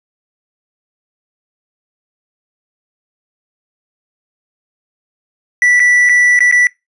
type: tone with dropouts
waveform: triangle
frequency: 1963 Hz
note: B6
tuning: 11 cents flat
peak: -5 dBFS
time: 5.62-6.67 s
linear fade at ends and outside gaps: 1 ms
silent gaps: 5.796-5.801 / 6.09-6.094 / 6.391-6.405 / 6.513-6.524 s
effects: noise-tail reverb RT60 0.2 s tail -22 dB re dry + resampled to 24000 Hz